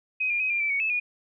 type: tone with pitch steps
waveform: sine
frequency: 2520 / 2401 / 2529 / 2392 / 2323 / 2232 / 2608 / 2447 Hz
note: D#7 / D7 / D#7 / D7 / D7 / C#7 / E7 / D#7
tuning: +21 / +38 / +28 / +31 / -20 / +11 / -19 / -29 cents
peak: -23 dBFS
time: 0.2-1 s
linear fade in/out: 10 ms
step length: 100 ms
effects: none